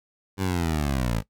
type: linear sweep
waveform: 15% pulse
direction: down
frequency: 98 to 51.91 Hz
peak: -17 dBFS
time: 0.37-1.23 s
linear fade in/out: 50 ms
effects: noise-tail reverb RT60 0.1 s tail -18 dB re dry